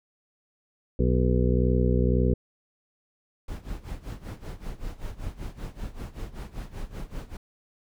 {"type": "harmonic tone", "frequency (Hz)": 61.9, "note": "B1", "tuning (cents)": 5, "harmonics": [1, 2, 3, 4, 6, 7, 8], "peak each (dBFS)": [-23, -26, -28, -29, -31, -31, -32], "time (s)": [0.99, 2.34], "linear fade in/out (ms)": 5}
{"type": "noise with tremolo", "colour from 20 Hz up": "brown", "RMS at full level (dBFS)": -33, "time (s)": [3.48, 7.37], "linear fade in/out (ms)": 5, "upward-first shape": "sine", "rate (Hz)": 5.2, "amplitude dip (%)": 85}
{"effects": []}